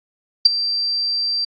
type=tone with ADSR envelope; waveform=sine; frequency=4699 Hz; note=D8; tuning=in tune; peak=-3 dBFS; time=0.45-1.45 s; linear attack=8 ms; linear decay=17 ms; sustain=-15 dB; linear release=8 ms; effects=AAC 64 kbps